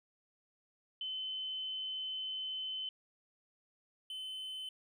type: tone pair in turn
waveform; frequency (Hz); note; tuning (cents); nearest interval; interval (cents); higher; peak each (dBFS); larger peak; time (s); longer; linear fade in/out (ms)
sine / triangle; 3051 / 3051; G7 / G7; -48 / -48; unison; 0; neither; -37 / -39; first; 1.01-2.89 / 4.1-4.69; first; 2
effects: none